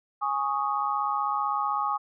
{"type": "chord", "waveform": "sine", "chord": "Ab suspended fourth", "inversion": "none", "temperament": "equal", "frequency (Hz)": [830.6, 1108.7, 1244.5], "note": ["Ab5", "Db6", "Eb6"], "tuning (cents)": [0, 0, 0], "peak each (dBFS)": -29, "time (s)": [0.21, 1.98], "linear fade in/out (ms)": 20, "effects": []}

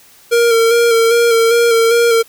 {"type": "tone with vibrato", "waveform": "square", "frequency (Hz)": 463.1, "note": "A#4", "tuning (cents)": -11, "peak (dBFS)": -9, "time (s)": [0.31, 2.23], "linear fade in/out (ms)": 20, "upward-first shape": "square", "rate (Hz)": 2.5, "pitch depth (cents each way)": 25, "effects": ["white hiss -45 dBFS RMS until 2.28 s"]}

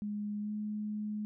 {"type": "tone with pitch glide", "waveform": "sine", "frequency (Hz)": [207.7, 211.1], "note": ["G#3", "G#3"], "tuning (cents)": [0, 29], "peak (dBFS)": -34, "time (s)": [0.02, 1.25], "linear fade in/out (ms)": 0, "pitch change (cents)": 29, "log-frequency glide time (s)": [0.4, 0.51], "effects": []}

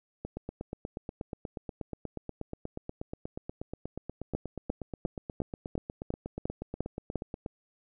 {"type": "two click trains", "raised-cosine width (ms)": 2, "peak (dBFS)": [-17, -23], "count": [9, 61], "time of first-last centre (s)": [[4.35, 7.157], [0.25, 7.462]], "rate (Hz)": [2.85, 8.32], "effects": []}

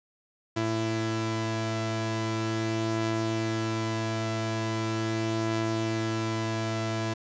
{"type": "tone pair together", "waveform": "sawtooth", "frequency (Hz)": [111.4, 333.8], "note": ["A2", "E4"], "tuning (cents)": [22, 22], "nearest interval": "octave + perfect fifth", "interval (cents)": 1900, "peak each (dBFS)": [-26, -26], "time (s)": [0.56, 7.14], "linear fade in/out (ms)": 10, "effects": ["resampled to 16000 Hz", "9-bit"]}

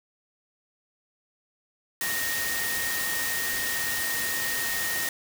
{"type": "tone in noise", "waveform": "sine", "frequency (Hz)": 1855, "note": "A#6", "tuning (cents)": -9, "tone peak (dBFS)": -30, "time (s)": [2.01, 5.09], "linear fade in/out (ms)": 2, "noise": "white", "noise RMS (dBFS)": -30, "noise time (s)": [2.01, 5.09], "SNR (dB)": -3, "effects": []}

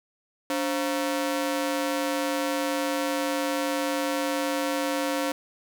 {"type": "ring-modulated tone", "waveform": "sawtooth", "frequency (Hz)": 409.7, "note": "G#4", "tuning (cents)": -24, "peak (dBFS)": -18, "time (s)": [0.5, 5.32], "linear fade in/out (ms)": 2, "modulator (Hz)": 120, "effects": []}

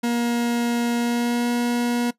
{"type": "tone with pitch glide", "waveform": "40% pulse", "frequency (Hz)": [237.2, 240.2], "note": ["A#3", "B3"], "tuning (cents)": [30, -48], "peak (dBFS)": -19, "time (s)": [0.03, 2.11], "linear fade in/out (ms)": 10, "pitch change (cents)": 22, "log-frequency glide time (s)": [0.97, 1.51], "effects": ["noise-tail reverb RT60 0.1 s tail -18 dB re dry", "resampled to 32000 Hz"]}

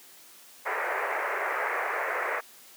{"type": "band-pass noise", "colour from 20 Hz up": "white", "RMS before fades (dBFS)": -30, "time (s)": [0.65, 2.41], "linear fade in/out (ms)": 20, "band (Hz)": [400, 2100], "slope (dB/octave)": 48, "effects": ["white hiss -52 dBFS RMS until 2.76 s", "high-pass 200 Hz 12 dB/octave"]}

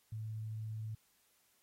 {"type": "tone", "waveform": "sine", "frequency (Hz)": 109.6, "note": "A2", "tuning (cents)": -6, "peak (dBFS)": -39, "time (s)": [0.12, 0.95], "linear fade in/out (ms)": 5, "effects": ["white hiss -73 dBFS RMS until 1.62 s", "AAC 48 kbps"]}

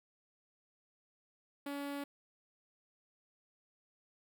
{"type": "tone with notch filter", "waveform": "sawtooth", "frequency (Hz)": 283.4, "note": "C#4", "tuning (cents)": 38, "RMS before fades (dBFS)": -41, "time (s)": [1.66, 2.04], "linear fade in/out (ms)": 5, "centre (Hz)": 6200, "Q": 1.3, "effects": []}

